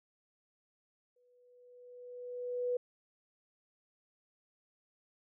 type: tone with exponential growth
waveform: sine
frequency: 492.3 Hz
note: B4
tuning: 6 cents flat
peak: -29 dBFS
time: 1.16-2.77 s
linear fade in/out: 5 ms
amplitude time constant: 350 ms
effects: none